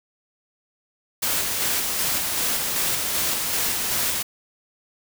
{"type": "noise with tremolo", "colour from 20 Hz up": "white", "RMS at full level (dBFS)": -23, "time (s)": [1.22, 4.23], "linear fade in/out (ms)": 10, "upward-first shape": "square", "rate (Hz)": 2.6, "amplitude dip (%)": 25, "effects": []}